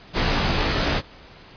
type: noise with comb filter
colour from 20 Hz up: pink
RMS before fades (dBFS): -21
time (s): 0.13-1.02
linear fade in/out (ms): 50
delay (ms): 19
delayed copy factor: -0.75
effects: pink hiss -46 dBFS RMS until 1.56 s + resampled to 11025 Hz